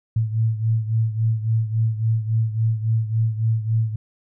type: beating tone pair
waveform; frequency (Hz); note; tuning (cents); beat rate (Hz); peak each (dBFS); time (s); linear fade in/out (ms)
sine; 110.9 / 114.5; A2 / A#2; +14 / -31; 3.6; -19 / -24; 0.16-3.96; 5
effects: none